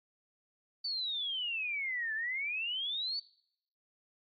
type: exponential two-way sweep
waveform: sine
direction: down then up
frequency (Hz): 4585 to 1723 to 4585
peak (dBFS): -33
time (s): 0.84-3.2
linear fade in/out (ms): 10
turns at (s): 2.14
effects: noise-tail reverb RT60 0.7 s tail -22 dB re dry + AAC 48 kbps